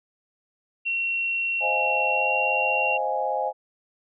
sine tone with pitch glide, 2729 to 2753 Hz, F7 to F7, -41 to -25 cents, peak -23 dBFS, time 0.85-2.98 s, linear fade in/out 20 ms, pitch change +16 cents, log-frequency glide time 2.08-2.32 s
sine chord, F minor seventh, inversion second, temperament equal, 523.3 / 622.3 / 698.5 / 830.6 Hz, C5 / Eb5 / F5 / Ab5, 0 / 0 / 0 / 0 cents, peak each -29 / -30 / -31 / -26 dBFS, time 1.6-3.53 s, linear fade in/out 50 ms
effects none

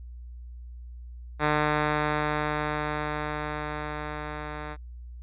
5% pulse tone with level ramp, 150.6 Hz, D3, 44 cents sharp, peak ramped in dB -10 to -24 dBFS, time 1.39-4.77 s, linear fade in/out 50 ms, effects added 60 Hz sine -39 dBFS peak until 5.22 s + resampled to 8000 Hz

